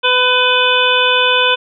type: harmonic tone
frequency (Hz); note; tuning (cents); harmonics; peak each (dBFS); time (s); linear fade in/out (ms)
501; B4; +25; 1 / 2 / 3 / 5 / 6 / 7; -17 / -17 / -17 / -17 / -17 / -17; 0.03-1.56; 20
effects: none

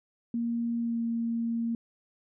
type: tone with pitch glide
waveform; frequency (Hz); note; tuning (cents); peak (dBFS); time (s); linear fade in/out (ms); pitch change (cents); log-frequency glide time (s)
sine; 234 to 231.3; A#3 to A#3; +7 to -13; -27; 0.34-1.75; 2; -20; 0.79-1
effects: none

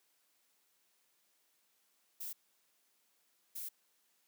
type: noise bursts at uneven times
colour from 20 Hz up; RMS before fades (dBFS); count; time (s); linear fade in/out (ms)
violet; -43; 2; 2.2-2.33 / 3.55-3.69; 10
effects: white hiss -75 dBFS RMS until 4.27 s + high-pass 200 Hz 12 dB/octave

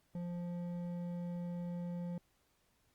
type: tone with hard clipping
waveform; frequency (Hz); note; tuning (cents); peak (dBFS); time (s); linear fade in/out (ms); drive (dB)
sine; 174.61; F3; 0; -40; 0.15-2.18; 2; 8
effects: pink hiss -75 dBFS RMS until 2.94 s + Opus 48 kbps

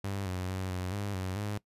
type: tone with pitch steps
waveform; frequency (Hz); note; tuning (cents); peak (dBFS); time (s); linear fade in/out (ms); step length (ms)
sawtooth; 98.7 / 91.7 / 94 / 91.4 / 101.2 / 93.3 / 103.3; G2 / F#2 / F#2 / F#2 / G#2 / F#2 / G#2; +12 / -15 / +28 / -21 / -44 / +15 / -9; -29; 0.04-1.58; 5; 220
effects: noise-tail reverb RT60 0.1 s tail -21 dB re dry + resampled to 32000 Hz

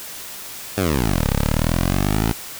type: exponential two-way sweep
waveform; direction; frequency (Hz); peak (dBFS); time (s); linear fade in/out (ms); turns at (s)
10% pulse; down then up; 104.5 to 33.28 to 57.1; -9; 0.77-2.33; 10; 1.28
effects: white hiss -34 dBFS RMS until 2.59 s

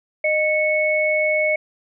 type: tone pair together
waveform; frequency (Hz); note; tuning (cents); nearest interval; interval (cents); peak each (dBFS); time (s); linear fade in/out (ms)
sine; 615 / 2207; D#5 / C#7; -20 / -8; octave + minor seventh; 2212; -19 / -19; 0.24-1.56; 5
effects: none

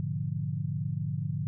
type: chord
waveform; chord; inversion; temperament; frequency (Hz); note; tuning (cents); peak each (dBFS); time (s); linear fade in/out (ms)
sine; G# diminished seventh; none; equal with one note detuned; 103.83 / 122.26 / 146.83 / 174.61; G#2 / B2 / D3 / F3; 0 / -17 / 0 / 0; -35 / -37 / -32 / -37; 0-1.47; 0
effects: none

